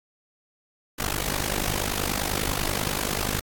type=noise with amplitude modulation; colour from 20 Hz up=pink; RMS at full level=-23 dBFS; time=0.98-3.41 s; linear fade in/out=20 ms; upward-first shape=sine; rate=50.3 Hz; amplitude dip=95%; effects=AAC 64 kbps